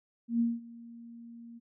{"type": "tone with ADSR envelope", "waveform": "sine", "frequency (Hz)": 233.5, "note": "A#3", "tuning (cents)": 3, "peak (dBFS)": -23, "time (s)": [0.28, 1.6], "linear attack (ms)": 120, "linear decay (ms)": 200, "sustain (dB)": -22, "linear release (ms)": 27, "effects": []}